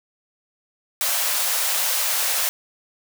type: high-pass noise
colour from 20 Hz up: white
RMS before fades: -22 dBFS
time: 1.01-2.49 s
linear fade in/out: 0 ms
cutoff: 500 Hz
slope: 96 dB/octave
effects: none